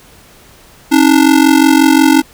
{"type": "ring-modulated tone", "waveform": "square", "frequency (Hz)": 293.7, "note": "D4", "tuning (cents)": 0, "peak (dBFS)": -3, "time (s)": [0.91, 2.22], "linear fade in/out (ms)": 20, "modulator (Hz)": 22.8, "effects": ["pink hiss -42 dBFS RMS until 2.33 s"]}